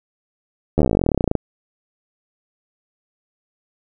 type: slowing click train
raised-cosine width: 2 ms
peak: -3 dBFS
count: 26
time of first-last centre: 0.78-1.353 s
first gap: 12 ms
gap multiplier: 1.05
effects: none